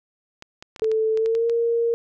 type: clicks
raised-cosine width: 0.2 ms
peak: -21 dBFS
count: 10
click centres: 0.424 / 0.625 / 0.762 / 0.796 / 0.844 / 0.916 / 1.174 / 1.26 / 1.351 / 1.497 s
type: tone with pitch glide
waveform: sine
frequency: 440 to 465.6 Hz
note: A4 to A#4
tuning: 0 to -2 cents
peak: -18 dBFS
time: 0.82-1.94 s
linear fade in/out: 0 ms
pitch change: +98 cents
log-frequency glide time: 1.16-1.48 s
effects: none